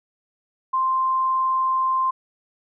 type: tone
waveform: sine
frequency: 1046.5 Hz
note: C6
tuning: in tune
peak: -18 dBFS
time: 0.73-2.11 s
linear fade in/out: 10 ms
effects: none